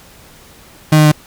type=tone with pitch steps; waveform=35% pulse; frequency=154.5 / 152.99 / 151.5 Hz; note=D#3 / D#3 / D#3; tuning=-12 / -29 / -46 cents; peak=-4 dBFS; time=0.92-1.118 s; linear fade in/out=5 ms; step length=66 ms; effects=pink hiss -42 dBFS RMS until 1.26 s